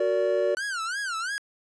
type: chord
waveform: triangle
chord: Gb augmented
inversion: none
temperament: just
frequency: 370 / 462.5 / 578.1 Hz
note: Gb4 / Bb4 / D5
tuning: 0 / -14 / -27 cents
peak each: -25 / -26 / -22 dBFS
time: 0-0.55 s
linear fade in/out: 5 ms
type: tone with vibrato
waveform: 45% pulse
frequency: 1475 Hz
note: F#6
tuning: 6 cents flat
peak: -28 dBFS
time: 0.57-1.38 s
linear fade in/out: 0 ms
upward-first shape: sine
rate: 2.9 Hz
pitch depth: 210 cents each way
effects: resampled to 22050 Hz